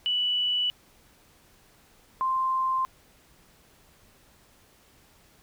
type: tone pair in turn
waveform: sine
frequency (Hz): 2960 / 1046.5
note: F#7 / C6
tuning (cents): 0 / 0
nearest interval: octave + tritone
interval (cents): 1800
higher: first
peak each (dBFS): -23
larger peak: neither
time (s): 0.06-0.7 / 2.21-2.85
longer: neither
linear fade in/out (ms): 0
effects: pink hiss -59 dBFS RMS until 5.42 s